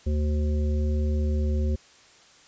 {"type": "harmonic tone", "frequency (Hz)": 74.9, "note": "D2", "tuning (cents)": 35, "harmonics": [1, 3, 5, 7], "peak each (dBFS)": [-22, -32, -36, -39], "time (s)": [0.06, 1.76], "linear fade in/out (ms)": 10, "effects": ["white hiss -54 dBFS RMS until 2.47 s", "resampled to 16000 Hz"]}